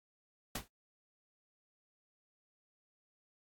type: noise with exponential decay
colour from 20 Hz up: pink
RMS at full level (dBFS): -33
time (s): 0.55-0.68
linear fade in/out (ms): 5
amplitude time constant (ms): 28
effects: noise-tail reverb RT60 0.1 s tail -23 dB re dry + AAC 64 kbps